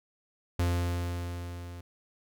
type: tone with level ramp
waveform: 45% pulse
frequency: 87.31 Hz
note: F2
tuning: in tune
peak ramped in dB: -24 to -41 dBFS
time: 0.59-1.81 s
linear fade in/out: 5 ms
effects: none